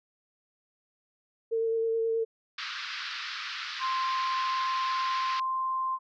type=tone with vibrato; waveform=sine; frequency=452.8 Hz; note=A4; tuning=50 cents sharp; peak=-25 dBFS; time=1.51-2.25 s; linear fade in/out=20 ms; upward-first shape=sine; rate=9.4 Hz; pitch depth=14 cents each way
type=band-pass noise; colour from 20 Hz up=pink; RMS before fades=-37 dBFS; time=2.58-5.4 s; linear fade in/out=5 ms; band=1200 to 5100 Hz; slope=48 dB/octave
type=tone; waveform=sine; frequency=1046.5 Hz; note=C6; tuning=in tune; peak=-27 dBFS; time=3.79-5.99 s; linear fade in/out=50 ms
effects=none